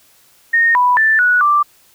sine tone with pitch steps, 1846 / 988 / 1766 / 1468 / 1176 Hz, A#6 / B5 / A6 / F#6 / D6, -17 / 0 / +6 / -14 / +2 cents, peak -9 dBFS, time 0.53-1.63 s, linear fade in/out 10 ms, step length 220 ms, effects white hiss -51 dBFS RMS until 1.94 s

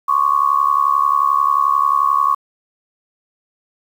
sine tone with amplitude modulation, 1111 Hz, C#6, 4 cents sharp, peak -8 dBFS, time 0.08-2.35 s, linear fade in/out 10 ms, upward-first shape sine, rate 71.3 Hz, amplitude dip 90%, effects 7-bit

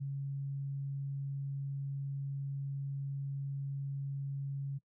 sine tone, 138.59 Hz, C#3, in tune, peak -35 dBFS, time 0-4.79 s, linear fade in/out 20 ms, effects noise-tail reverb RT60 0.1 s tail -21 dB re dry

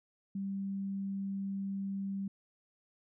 sine tone, 196 Hz, G3, in tune, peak -34 dBFS, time 0.35-2.28 s, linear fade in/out 5 ms, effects none

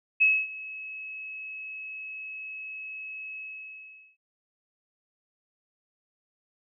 sine tone with ADSR envelope, 2576 Hz, E7, 41 cents flat, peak -16 dBFS, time 0.2-4.17 s, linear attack 19 ms, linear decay 250 ms, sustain -20 dB, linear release 790 ms, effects none

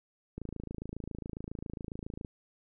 click train, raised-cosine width 3 ms, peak -26 dBFS, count 52, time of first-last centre 0.38-2.248 s, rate 27.3 Hz, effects none

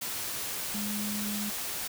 sine tone in noise, 207.7 Hz, G#3, in tune, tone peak -33 dBFS, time 0.74-1.5 s, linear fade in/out 10 ms, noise white, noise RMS -35 dBFS, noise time 0.01-1.88 s, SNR -1 dB, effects none

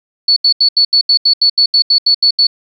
sine tone bursts, 4435 Hz, C#8, in tune, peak -6 dBFS, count 14, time 0.28-2.47 s, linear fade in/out 5 ms, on 84 ms, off 78 ms, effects 8-bit

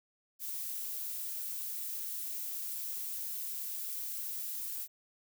violet noise, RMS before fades -39 dBFS, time 0.39-4.88 s, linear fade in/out 50 ms, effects none

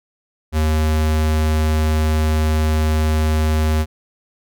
square tone, 77.78 Hz, D#2, in tune, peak -15 dBFS, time 0.52-3.86 s, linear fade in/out 50 ms, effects none

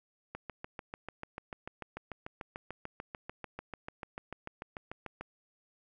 click train, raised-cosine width 0.5 ms, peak -25 dBFS, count 34, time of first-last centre 0.35-5.21 s, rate 6.79 Hz, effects none

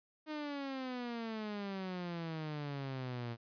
sawtooth exponential sweep, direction down, 311.1 to 115.4 Hz, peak -35 dBFS, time 0.26-3.37 s, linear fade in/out 50 ms, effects resampled to 11025 Hz + 12-bit

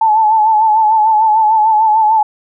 sine tone with vibrato, 870 Hz, A5, 20 cents flat, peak -7 dBFS, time 0.01-2.23 s, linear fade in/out 5 ms, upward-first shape sine, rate 6.7 Hz, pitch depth 52 cents each way, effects none

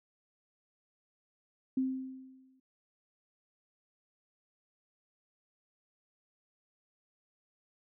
sine tone with exponential decay, 261.6 Hz, C4, in tune, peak -26 dBFS, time 1.77-2.6 s, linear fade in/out 5 ms, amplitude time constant 180 ms, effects none

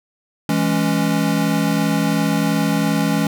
square chord, C# minor, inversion first, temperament equal, 164.81 / 207.7 / 277.2 Hz, E3 / G#3 / C#4, 0 / 0 / 0 cents, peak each -21 dBFS, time 0.49-3.27 s, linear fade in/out 2 ms, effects none

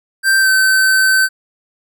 square tone with pitch glide, 1568 to 1536.6 Hz, G6 to G6, 0 to -35 cents, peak -10 dBFS, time 0.23-1.29 s, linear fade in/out 50 ms, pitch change -35 cents, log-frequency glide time 0.39-0.49 s, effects none

